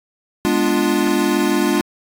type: chord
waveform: square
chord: G# diminished seventh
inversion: none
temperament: equal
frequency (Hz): 207.7 / 246.9 / 293.7 / 349.2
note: G#3 / B3 / D4 / F4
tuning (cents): 0 / 0 / 0 / 0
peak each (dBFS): -22 / -23 / -20 / -20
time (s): 0.45-1.81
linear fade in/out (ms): 0
effects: AAC 64 kbps